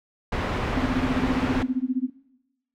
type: low-pass noise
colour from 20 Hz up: pink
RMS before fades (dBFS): -27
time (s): 0.32-1.63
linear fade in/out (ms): 5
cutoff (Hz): 2200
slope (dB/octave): 12
type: tone with tremolo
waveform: sine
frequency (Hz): 257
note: C4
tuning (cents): -31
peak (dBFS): -19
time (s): 0.76-2.1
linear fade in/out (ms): 20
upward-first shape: sine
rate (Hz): 15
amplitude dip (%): 100
effects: noise-tail reverb RT60 0.9 s tail -18 dB re dry